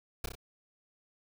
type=noise with echo; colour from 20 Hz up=pink; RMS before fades=-33 dBFS; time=0.24-0.26 s; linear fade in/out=5 ms; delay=31 ms; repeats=3; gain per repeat=-4 dB; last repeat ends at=0.353 s; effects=none